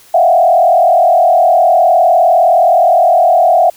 sine tone with frequency modulation, 698.5 Hz, F5, in tune, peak -5 dBFS, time 0.14-3.7 s, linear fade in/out 5 ms, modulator 39.5 Hz, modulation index 1.5, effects white hiss -43 dBFS RMS until 3.76 s

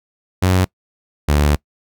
sawtooth tone pair in turn, 92.5 / 73.42 Hz, F#2 / D2, 0 / 0 cents, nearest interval major third, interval 400 cents, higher first, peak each -8 dBFS, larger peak neither, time 0.42-0.65 / 1.28-1.56 s, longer second, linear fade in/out 10 ms, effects noise-tail reverb RT60 0.1 s tail -24 dB re dry

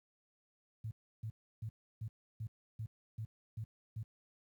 sine tone bursts, 110 Hz, A2, in tune, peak -38 dBFS, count 9, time 0.84-4.03 s, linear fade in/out 5 ms, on 70 ms, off 320 ms, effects high-pass 60 Hz 12 dB/octave + 12-bit

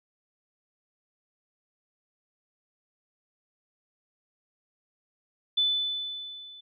sine tone with level ramp, 3500 Hz, A7, 10 cents flat, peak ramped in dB -20 to -45 dBFS, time 5.57-6.61 s, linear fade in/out 10 ms, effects none

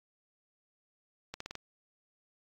accelerating click train, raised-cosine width 0.2 ms, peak -22 dBFS, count 5, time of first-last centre 1.34-1.553 s, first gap 64 ms, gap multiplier 0.88, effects AAC 48 kbps

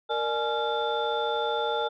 sine tone cluster, 465 / 598 / 846 / 1382 / 3541 Hz, A#4 / D5 / G#5 / F6 / A7, -4 / +31 / +32 / -19 / +10 cents, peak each -29 / -32 / -29 / -33 / -34 dBFS, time 0.09-1.89 s, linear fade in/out 20 ms, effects tanh soft clip ceiling -16 dBFS

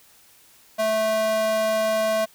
square tone with high-pass filter, 218.7 Hz, A3, 10 cents flat, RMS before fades -22 dBFS, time 0.78-2.26 s, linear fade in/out 20 ms, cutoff 540 Hz, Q 4.5, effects white hiss -54 dBFS RMS until 2.34 s

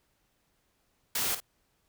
white noise with echo, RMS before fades -30 dBFS, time 1.15-1.35 s, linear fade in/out 5 ms, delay 53 ms, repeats 1, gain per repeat -11 dB, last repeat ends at 1.403 s, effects pink hiss -73 dBFS RMS until 1.88 s

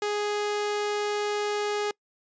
sawtooth tone, 415.3 Hz, G#4, in tune, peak -22 dBFS, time 0.02-1.91 s, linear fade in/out 2 ms, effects noise-tail reverb RT60 0.1 s tail -25 dB re dry + resampled to 16000 Hz

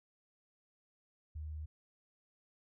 sine tone, 76.8 Hz, D#2, 22 cents flat, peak -40 dBFS, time 1.35-1.66 s, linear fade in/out 10 ms, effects none

